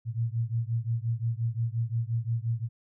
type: beating tone pair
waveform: sine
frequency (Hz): 113.1 / 118.8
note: A2 / A#2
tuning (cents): +48 / +33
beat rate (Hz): 5.7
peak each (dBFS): -29 / -30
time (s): 0.05-2.69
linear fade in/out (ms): 50
effects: none